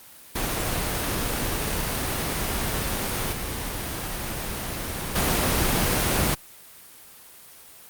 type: noise with level steps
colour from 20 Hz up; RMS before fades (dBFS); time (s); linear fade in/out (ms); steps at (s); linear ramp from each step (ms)
pink; -26 / -30 / -22; 0.35-6.35; 10; 3.32 / 5.15; 10
effects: white hiss -47 dBFS RMS until 7.89 s + Opus 32 kbps